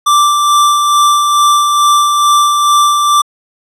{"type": "tone with tremolo", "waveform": "square", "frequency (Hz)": 1174.7, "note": "D6", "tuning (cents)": 0, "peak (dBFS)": -6, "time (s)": [0.06, 3.22], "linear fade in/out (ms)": 10, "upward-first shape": "sine", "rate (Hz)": 2.3, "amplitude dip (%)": 35, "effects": ["low-pass 12000 Hz 12 dB/octave"]}